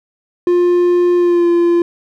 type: tone with pitch glide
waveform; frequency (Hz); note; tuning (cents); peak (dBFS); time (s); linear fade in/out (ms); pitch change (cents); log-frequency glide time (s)
triangle; 352.9 to 344.2; F4 to F4; +18 to -25; -7; 0.47-1.82; 2; -43; 1.16-1.48
effects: none